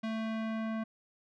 square tone with low-pass filter sweep, 221.9 Hz, A3, 15 cents sharp, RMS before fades -35 dBFS, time 0.03-0.84 s, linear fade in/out 10 ms, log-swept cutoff 3500 to 1700 Hz, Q 0.99, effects none

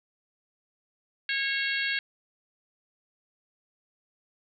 harmonic tone, 547 Hz, C#5, 23 cents flat, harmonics 3 / 4 / 5 / 6 / 7 / 8, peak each -30 / -32 / -34 / -36 / -37 / -38 dBFS, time 1.29-1.99 s, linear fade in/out 2 ms, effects none

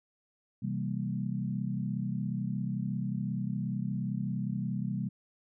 sine chord, C dominant seventh, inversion none, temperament equal, 130.81 / 164.81 / 196 / 233.1 Hz, C3 / E3 / G3 / Bb3, 0 / 0 / 0 / 0 cents, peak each -35 / -38 / -34 / -39 dBFS, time 0.62-5.09 s, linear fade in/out 10 ms, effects none

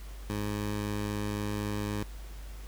15% pulse tone, 103.83 Hz, G#2, in tune, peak -25 dBFS, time 0.3-2.03 s, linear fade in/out 0 ms, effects added 50 Hz sine -40 dBFS peak until 2.67 s + pink hiss -53 dBFS RMS until 2.67 s

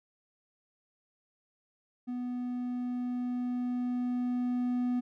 triangle tone with level ramp, 246.9 Hz, B3, in tune, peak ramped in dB -31 to -25 dBFS, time 2.07-5.01 s, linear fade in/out 20 ms, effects none

